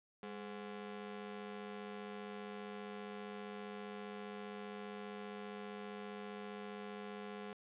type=ring-modulated tone; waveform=sawtooth; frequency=311.1 Hz; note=D#4; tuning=in tune; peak=-38 dBFS; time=0.23-7.53 s; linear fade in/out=2 ms; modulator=108 Hz; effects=resampled to 8000 Hz + 13-bit